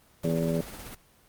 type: noise with tremolo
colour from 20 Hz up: pink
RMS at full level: -40 dBFS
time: 0.23-0.95 s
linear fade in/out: 5 ms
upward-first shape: sine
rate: 16 Hz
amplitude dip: 35%
type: harmonic tone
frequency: 82.41 Hz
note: E2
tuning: in tune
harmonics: 2 / 3 / 4 / 5 / 6 / 7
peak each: -27 / -31 / -38 / -32 / -40 / -31 dBFS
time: 0.24-0.61 s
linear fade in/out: 5 ms
effects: pink hiss -60 dBFS RMS until 1.28 s + Opus 24 kbps